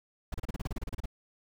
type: noise bursts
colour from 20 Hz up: brown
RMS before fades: -33 dBFS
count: 14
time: 0.32-1.058 s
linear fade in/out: 5 ms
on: 23 ms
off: 32 ms
effects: none

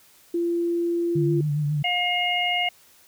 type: tone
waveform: sine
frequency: 342.2 Hz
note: F4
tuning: 35 cents flat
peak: -21 dBFS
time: 0.34-1.41 s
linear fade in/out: 5 ms
type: tone with vibrato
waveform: sine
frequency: 148.1 Hz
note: D3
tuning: 15 cents sharp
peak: -21 dBFS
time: 1.15-1.83 s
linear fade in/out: 10 ms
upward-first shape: triangle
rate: 7.3 Hz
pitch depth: 54 cents each way
type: harmonic tone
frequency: 713 Hz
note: F5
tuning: 36 cents sharp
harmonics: 1 / 3 / 4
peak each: -26 / -25 / -25 dBFS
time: 1.84-2.69 s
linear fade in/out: 5 ms
effects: white hiss -55 dBFS RMS until 3.07 s

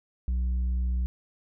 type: tone with tanh clipping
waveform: sine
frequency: 61.74 Hz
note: B1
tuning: in tune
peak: -25 dBFS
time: 0.28-1.06 s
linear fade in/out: 0 ms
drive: 4 dB
effects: none

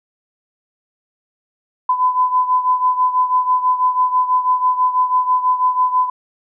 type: beating tone pair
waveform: sine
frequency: 1006 / 1012.1 Hz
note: B5 / B5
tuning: +32 / +42 cents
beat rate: 6.1 Hz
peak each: -14 / -19 dBFS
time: 1.89-6.1 s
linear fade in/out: 5 ms
effects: none

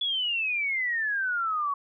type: exponential sweep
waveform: sine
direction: down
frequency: 3436 to 1108.7 Hz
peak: -25 dBFS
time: 0.01-1.74 s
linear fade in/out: 5 ms
effects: none

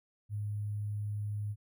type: tone with sample-and-hold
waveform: sine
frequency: 104 Hz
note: G#2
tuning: 3 cents sharp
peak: -33 dBFS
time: 0.29-1.56 s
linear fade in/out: 50 ms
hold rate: 11025 Hz
effects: none

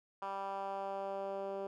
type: tone with band-pass filter sweep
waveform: 10% pulse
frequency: 196 Hz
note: G3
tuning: in tune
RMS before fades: -40 dBFS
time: 0.22-1.67 s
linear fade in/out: 2 ms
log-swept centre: 990 to 470 Hz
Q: 2.1
effects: none

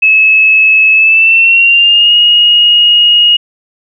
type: tone with pitch glide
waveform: sine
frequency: 2590 to 2874 Hz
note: E7 to F7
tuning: -31 to +49 cents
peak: -3 dBFS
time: 0.02-3.37 s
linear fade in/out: 10 ms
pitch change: +180 cents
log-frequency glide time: 0.93-2.15 s
effects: none

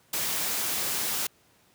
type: noise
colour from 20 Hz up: white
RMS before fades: -29 dBFS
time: 0.13-1.27 s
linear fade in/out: 5 ms
effects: pink hiss -62 dBFS RMS until 1.74 s + high-pass 100 Hz 12 dB/octave

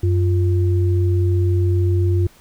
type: tone pair together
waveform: sine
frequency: 93.16 / 349.2 Hz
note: F#2 / F4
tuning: +12 / 0 cents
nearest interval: octave + major seventh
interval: 2288 cents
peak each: -14 / -23 dBFS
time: 0.03-2.27 s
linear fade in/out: 5 ms
effects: pink hiss -50 dBFS RMS until 2.4 s

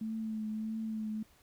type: tone with vibrato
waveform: sine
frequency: 218.7 Hz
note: A3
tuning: 10 cents flat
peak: -34 dBFS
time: 0.01-1.23 s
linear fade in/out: 5 ms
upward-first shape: triangle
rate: 1.6 Hz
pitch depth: 30 cents each way
effects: pink hiss -65 dBFS RMS until 1.42 s

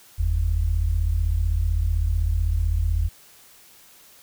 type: tone pair together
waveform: sine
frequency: 45.58 / 81.4 Hz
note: F#1 / E2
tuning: -25 / -21 cents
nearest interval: minor seventh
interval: 1004 cents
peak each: -21 dBFS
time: 0.18-3.09 s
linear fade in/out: 20 ms
effects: tanh soft clip ceiling -11 dBFS + white hiss -51 dBFS RMS until 4.22 s

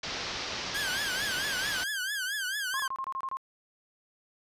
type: low-pass noise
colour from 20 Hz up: white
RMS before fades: -36 dBFS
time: 0.03-1.84 s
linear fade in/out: 5 ms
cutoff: 5700 Hz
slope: 48 dB/octave
type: tone with vibrato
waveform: sawtooth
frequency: 1588 Hz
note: G6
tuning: 22 cents sharp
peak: -27 dBFS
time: 0.74-2.88 s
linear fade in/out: 10 ms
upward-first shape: triangle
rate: 4.5 Hz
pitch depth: 160 cents each way
type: tone bursts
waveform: sine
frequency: 1066 Hz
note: C6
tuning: 32 cents sharp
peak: -31 dBFS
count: 8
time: 2.74-3.37 s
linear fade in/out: 0 ms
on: 56 ms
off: 26 ms
effects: resampled to 32000 Hz

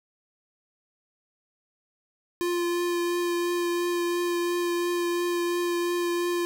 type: tone with vibrato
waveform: square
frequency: 348.3 Hz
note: F4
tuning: 5 cents flat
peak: -25 dBFS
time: 2.41-6.45 s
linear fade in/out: 0 ms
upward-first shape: triangle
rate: 2.9 Hz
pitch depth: 14 cents each way
effects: none

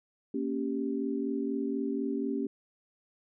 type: chord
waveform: sine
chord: G diminished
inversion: first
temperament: equal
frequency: 233.1 / 277.2 / 392 Hz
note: Bb3 / Db4 / G4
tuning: 0 / 0 / 0 cents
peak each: -34 / -32 / -35 dBFS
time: 0.34-2.47 s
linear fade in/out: 5 ms
effects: none

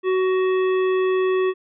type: harmonic tone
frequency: 373.6 Hz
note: F#4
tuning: 17 cents sharp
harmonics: 1 / 3 / 5 / 7 / 9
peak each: -17 / -29 / -33 / -36 / -42 dBFS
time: 0.03-1.54 s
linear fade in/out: 50 ms
effects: none

